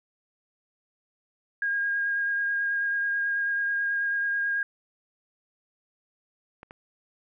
sine tone with vibrato, 1625 Hz, G#6, 38 cents flat, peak -24 dBFS, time 1.62-4.63 s, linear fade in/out 2 ms, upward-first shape sine, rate 9.2 Hz, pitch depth 12 cents each way
clicks, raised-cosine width 0.5 ms, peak -28 dBFS, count 2, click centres 6.631 / 6.709 s
effects none

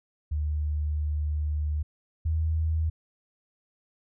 sine tone pair in turn, 75.2 / 79.67 Hz, D2 / D#2, +42 / +42 cents, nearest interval minor second, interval 100 cents, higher second, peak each -25 / -23 dBFS, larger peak second, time 0.31-1.83 / 2.25-2.9 s, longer first, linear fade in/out 10 ms, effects none

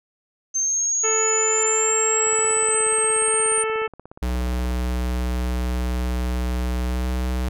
sine linear sweep, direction up, 6272 to 8860 Hz, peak -19 dBFS, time 0.54-3.64 s, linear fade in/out 20 ms
harmonic tone, 440 Hz, A4, in tune, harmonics 1 / 2 / 3 / 4 / 5 / 6 / 7, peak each -23 / -32 / -28 / -34 / -33 / -34 / -41 dBFS, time 1.03-3.88 s, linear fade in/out 20 ms
click train, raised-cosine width 1 ms, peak -26 dBFS, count 42, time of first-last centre 2.27-4.71 s, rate 16.8 Hz
square tone with pitch glide, 61.74 to 62.75 Hz, B1 to B1, 0 to +28 cents, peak -22 dBFS, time 4.22-7.49 s, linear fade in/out 5 ms, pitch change +28 cents, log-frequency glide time 6.87-7.06 s
effects none

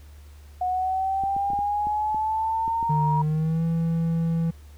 sine linear sweep, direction up, 727 to 954 Hz, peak -22 dBFS, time 0.61-3.22 s, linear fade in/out 5 ms
clicks, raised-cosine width 3 ms, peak -25 dBFS, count 9, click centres 1.237 / 1.365 / 1.503 / 1.534 / 1.59 / 1.87 / 2.146 / 2.679 / 2.828 s
triangle tone with pitch glide, 150.7 to 165.29 Hz, D3 to E3, +45 to +5 cents, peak -19 dBFS, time 2.89-4.51 s, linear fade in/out 10 ms, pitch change +160 cents, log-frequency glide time 3.19-3.64 s
effects added 73 Hz sine -43 dBFS peak until 4.77 s + pink hiss -57 dBFS RMS until 4.77 s

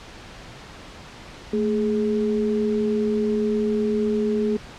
sine tone pair together, 220.1 / 418.6 Hz, A3 / G#4, +1 / +14 cents, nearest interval major seventh, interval 1113 cents, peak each -22 dBFS, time 1.53-4.57 s, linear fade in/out 5 ms, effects pink hiss -41 dBFS RMS until 4.78 s + low-pass 5000 Hz 12 dB/octave

